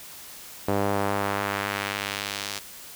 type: tone with band-pass filter sweep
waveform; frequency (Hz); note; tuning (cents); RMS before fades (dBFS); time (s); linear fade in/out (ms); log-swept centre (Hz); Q
sawtooth; 100.4; G2; +42; -28; 0.68-2.59; 5; 560 to 5300; 0.93
effects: white hiss -43 dBFS RMS until 2.95 s